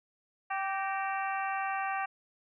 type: harmonic tone with a mistuned harmonic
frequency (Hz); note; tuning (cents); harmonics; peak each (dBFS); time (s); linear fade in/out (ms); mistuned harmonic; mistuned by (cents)
389; G4; -13; 2 / 3 / 4 / 5 / 6 / 7; -33 / -37 / -39 / -41 / -43 / -44; 0.5-2.06; 10; 5; -71
effects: none